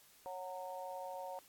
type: harmonic tone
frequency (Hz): 183.9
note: F#3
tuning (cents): -10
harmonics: 3 / 4 / 5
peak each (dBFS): -46 / -47 / -47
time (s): 0.26-1.39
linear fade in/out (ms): 0
effects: white hiss -64 dBFS RMS until 1.48 s + AAC 64 kbps